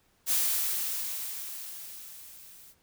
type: noise with level ramp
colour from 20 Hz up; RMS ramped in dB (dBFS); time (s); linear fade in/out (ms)
blue; -25 to -53; 0.26-2.75; 50
effects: pink hiss -68 dBFS RMS until 2.82 s